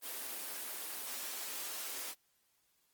white high-pass noise, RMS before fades -42 dBFS, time 0.01-2.15 s, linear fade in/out 50 ms, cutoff 260 Hz, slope 24 dB/octave, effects white hiss -75 dBFS RMS until 2.93 s + Opus 24 kbps

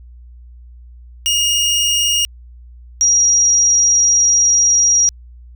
25% pulse / sine tone pair in turn, 2854 / 5708 Hz, F7 / F8, +37 / +37 cents, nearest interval octave, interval 1200 cents, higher second, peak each -9 / -9 dBFS, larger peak neither, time 1.26-2.25 / 3.01-5.09 s, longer second, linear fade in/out 0 ms, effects added 60 Hz sine -36 dBFS peak until 5.55 s

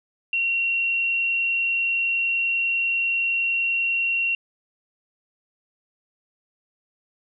sine tone with frequency modulation, 2740 Hz, F7, 34 cents flat, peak -20 dBFS, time 0.33-4.35 s, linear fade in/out 2 ms, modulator 30.4 Hz, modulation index 0.63, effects none

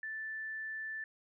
sine tone, 1760 Hz, A6, in tune, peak -38 dBFS, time 0.03-1.04 s, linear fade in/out 2 ms, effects none

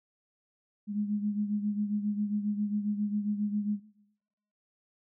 sine beating tone pair, 206.4 / 213.8 Hz, G#3 / A3, -10 / -49 cents, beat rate 7.4 Hz, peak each -29 / -35 dBFS, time 0.87-3.8 s, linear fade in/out 50 ms, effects noise-tail reverb RT60 0.9 s tail -19 dB re dry

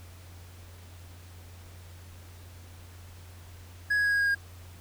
triangle tone with pitch steps, 1671 / 1661.4 / 1651.8 / 1642.3 / 1632.8 / 1623.4 Hz, G#6 / G#6 / G#6 / G#6 / G#6 / G#6, +10 / 0 / -10 / -20 / -30 / -40 cents, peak -21 dBFS, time 3.9-4.35 s, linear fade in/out 10 ms, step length 75 ms, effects added 88 Hz sine -46 dBFS peak until 4.8 s + pink hiss -54 dBFS RMS until 4.8 s

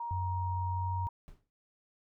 sine tone, 941 Hz, A#5, 16 cents sharp, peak -35 dBFS, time 0-1.09 s, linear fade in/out 5 ms
sine tone with pitch glide, 92.5 to 93.47 Hz, F#2 to F#2, 0 to +18 cents, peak -32 dBFS, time 0.11-1.07 s, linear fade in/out 0 ms, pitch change +18 cents, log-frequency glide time 0.72-0.89 s
brown noise with exponential decay, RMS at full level -47 dBFS, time 1.28-1.5 s, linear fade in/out 0 ms, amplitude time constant 46 ms
effects none

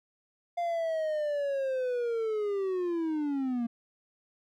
triangle linear sweep, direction down, 698.5 to 230.1 Hz, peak -26 dBFS, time 0.57-3.67 s, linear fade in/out 10 ms, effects none

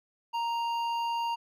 sine tone with hard clipping, 932.3 Hz, A#5, in tune, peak -30 dBFS, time 0.33-1.36 s, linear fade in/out 20 ms, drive 9 dB, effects none

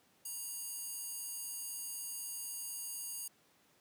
square tone with high-pass filter, 948 Hz, A#5, 29 cents sharp, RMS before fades -43 dBFS, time 0.25-3.28 s, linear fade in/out 5 ms, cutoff 8900 Hz, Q 1.3, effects pink hiss -69 dBFS RMS until 3.8 s + high-pass 150 Hz 12 dB/octave

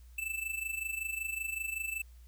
square tone with amplitude modulation, 2644 Hz, E7, 5 cents sharp, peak -32 dBFS, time 0.18-2.02 s, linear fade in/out 5 ms, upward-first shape sine, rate 25.3 Hz, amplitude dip 75%, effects added 60 Hz sine -51 dBFS peak until 2.27 s + white hiss -68 dBFS RMS until 2.27 s

